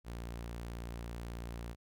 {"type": "tone", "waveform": "sawtooth", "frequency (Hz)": 58.27, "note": "A#1", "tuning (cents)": 0, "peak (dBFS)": -37, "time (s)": [0.04, 1.76], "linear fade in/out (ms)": 50, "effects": []}